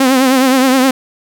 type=tone with vibrato; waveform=sawtooth; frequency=261.4 Hz; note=C4; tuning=1 cent flat; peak=-4 dBFS; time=0-0.91 s; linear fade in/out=5 ms; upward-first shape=triangle; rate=9.6 Hz; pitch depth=81 cents each way; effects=none